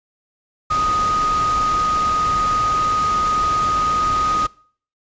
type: tone in noise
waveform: sine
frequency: 1244.5 Hz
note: D#6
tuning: in tune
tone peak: -16 dBFS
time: 0.7-4.47 s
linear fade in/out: 10 ms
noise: pink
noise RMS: -28 dBFS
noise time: 0.7-4.47 s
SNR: +9 dB
effects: noise-tail reverb RT60 0.5 s tail -23 dB re dry + resampled to 16000 Hz